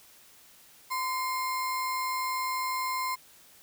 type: tone with sample-and-hold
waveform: sine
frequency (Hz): 1026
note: C6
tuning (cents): -34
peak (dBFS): -28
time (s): 0.9-3.16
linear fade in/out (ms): 20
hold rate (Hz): 3150
effects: white hiss -56 dBFS RMS until 3.62 s